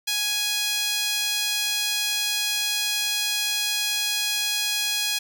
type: tone with high-pass filter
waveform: sawtooth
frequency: 830.6 Hz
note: G#5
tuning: in tune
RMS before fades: -25 dBFS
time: 0.07-5.19 s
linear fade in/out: 10 ms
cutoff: 3300 Hz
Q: 1.4
effects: none